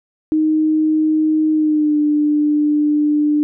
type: tone with pitch glide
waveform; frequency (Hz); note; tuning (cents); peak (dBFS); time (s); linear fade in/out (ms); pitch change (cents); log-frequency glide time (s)
sine; 311.1 to 297.9; D#4 to D4; 0 to +25; -12; 0.32-3.43; 0; -75; 1.52-1.98
effects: none